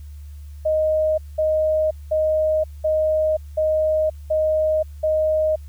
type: tone bursts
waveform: sine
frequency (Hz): 622.3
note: D#5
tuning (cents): 0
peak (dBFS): -16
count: 7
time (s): 0.65-5.56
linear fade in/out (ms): 10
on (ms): 530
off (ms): 200
effects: added 73 Hz sine -34 dBFS peak until 5.68 s + white hiss -58 dBFS RMS until 5.68 s